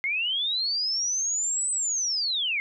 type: linear two-way sweep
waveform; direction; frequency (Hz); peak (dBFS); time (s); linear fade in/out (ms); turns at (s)
sine; up then down; 2093 to 8150 to 2093; -24; 0.04-2.6; 0; 1.71
effects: none